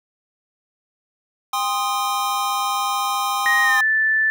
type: chord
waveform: square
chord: C minor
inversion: second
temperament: equal with one note detuned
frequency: 800.5 / 1046.5 / 1244.5 Hz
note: G5 / C6 / Eb6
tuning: +36 / 0 / 0 cents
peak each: -25 dBFS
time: 1.53-3.81 s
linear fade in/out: 5 ms
type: tone with pitch glide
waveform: sine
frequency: 1873 to 1757.7 Hz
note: A#6 to A6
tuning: +8 to -2 cents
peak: -15 dBFS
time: 3.46-4.3 s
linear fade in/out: 0 ms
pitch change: -110 cents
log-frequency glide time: 3.63-3.81 s
effects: none